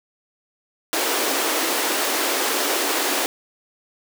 pink high-pass noise, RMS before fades -22 dBFS, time 0.93-3.26 s, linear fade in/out 0 ms, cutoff 280 Hz, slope 48 dB/octave, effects none

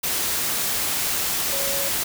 sine tone in noise, 554.4 Hz, C#5, in tune, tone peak -30 dBFS, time 1.52-1.89 s, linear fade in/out 10 ms, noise white, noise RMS -24 dBFS, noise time 0.03-2.04 s, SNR -9 dB, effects none

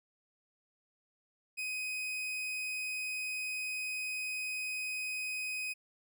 40% pulse tone, 2510 Hz, D#7, 15 cents sharp, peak -34 dBFS, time 1.57-5.74 s, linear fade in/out 20 ms, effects none

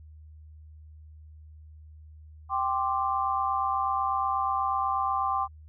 sine chord, G suspended fourth, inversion none, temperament equal, 784 / 1046.5 / 1174.7 Hz, G5 / C6 / D6, 0 / 0 / 0 cents, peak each -29 dBFS, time 2.49-5.48 s, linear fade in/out 50 ms, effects added 77 Hz sine -46 dBFS peak until 5.68 s

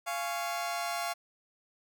sawtooth chord, Db major, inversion first, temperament just, 693 / 831.5 / 1108.7 Hz, F5 / Ab5 / Db6, -14 / +2 / 0 cents, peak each -30 / -36 / -35 dBFS, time 0.06-1.14 s, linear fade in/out 20 ms, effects none

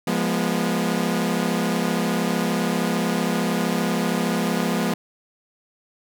sawtooth chord, F diminished, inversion none, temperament equal with one note detuned, 174.61 / 207.7 / 243 Hz, F3 / Ab3 / Cb4, 0 / 0 / -28 cents, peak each -21 dBFS, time 0.07-4.94 s, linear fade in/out 5 ms, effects none

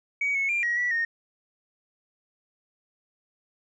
sine tone with pitch steps, 2259 / 2197 / 2385 / 1901 / 1950 / 1847 Hz, C#7 / C#7 / D7 / A#6 / B6 / A#6, +32 / -16 / +26 / +33 / -23 / -16 cents, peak -22 dBFS, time 0.21-1.05 s, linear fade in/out 5 ms, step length 140 ms, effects tanh soft clip ceiling -19 dBFS

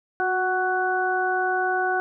harmonic tone with a mistuned harmonic, 371.6 Hz, F#4, 7 cents sharp, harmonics 1 / 2 / 3 / 4, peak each -27 / -24 / -34 / -25 dBFS, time 0.2-2 s, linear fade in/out 0 ms, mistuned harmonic 1, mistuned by -23 cents, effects none

